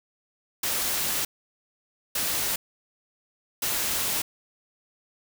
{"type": "noise bursts at uneven times", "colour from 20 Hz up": "white", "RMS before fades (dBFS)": -27, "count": 3, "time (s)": [[0.63, 1.25], [2.15, 2.56], [3.62, 4.22]], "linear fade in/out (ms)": 5, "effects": []}